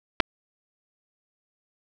clicks, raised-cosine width 0.3 ms, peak -3 dBFS, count 2, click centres 0.201 / 0.204 s, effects none

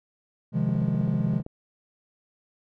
triangle chord, F minor seventh, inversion second, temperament equal, 130.81 / 155.56 / 174.61 / 207.7 Hz, C3 / Eb3 / F3 / Ab3, 0 / 0 / 0 / 0 cents, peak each -26 dBFS, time 0.52-1.43 s, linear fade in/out 50 ms
click train, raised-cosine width 2 ms, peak -25 dBFS, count 13, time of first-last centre 0.69-1.464 s, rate 15.5 Hz
effects none

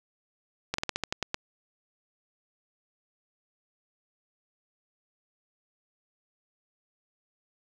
slowing click train, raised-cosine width 0.2 ms, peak -11 dBFS, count 9, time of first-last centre 0.74-1.344 s, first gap 44 ms, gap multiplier 1.15, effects none

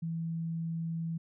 sine tone, 164.81 Hz, E3, in tune, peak -32 dBFS, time 0.02-1.18 s, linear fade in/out 10 ms, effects none

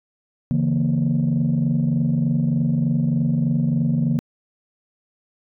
sine chord, A# diminished, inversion first, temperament equal with one note detuned, 141.5 / 164.81 / 233.1 Hz, C#3 / E3 / A#3, +36 / 0 / 0 cents, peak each -20 dBFS, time 0.51-4.19 s, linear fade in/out 0 ms, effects tanh soft clip ceiling -12 dBFS

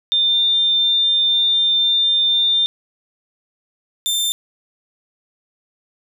sine / sawtooth tone pair in turn, 3599 / 3582 Hz, A7 / A7, +38 / +30 cents, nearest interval unison, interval 8 cents, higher first, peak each -13 / -14 dBFS, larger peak first, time 0.12-2.66 / 4.06-4.32 s, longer first, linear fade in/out 0 ms, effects none

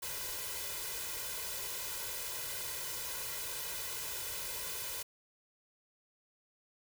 white noise with comb filter, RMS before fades -40 dBFS, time 0.02-5.03 s, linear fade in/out 10 ms, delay 2 ms, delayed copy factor +0.9, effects none

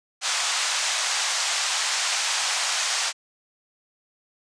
white band-pass noise, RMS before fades -25 dBFS, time 0.21-3.13 s, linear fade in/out 50 ms, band 710 to 7500 Hz, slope 24 dB/octave, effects resampled to 22050 Hz

